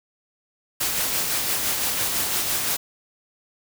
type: noise with tremolo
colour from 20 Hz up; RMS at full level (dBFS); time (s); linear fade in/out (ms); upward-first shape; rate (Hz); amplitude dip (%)
white; -23; 0.8-2.77; 10; sine; 5.9; 30
effects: none